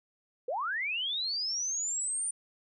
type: linear sweep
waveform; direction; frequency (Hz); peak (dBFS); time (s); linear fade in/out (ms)
sine; up; 450.1 to 9210; -30; 0.48-2.31; 5
effects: none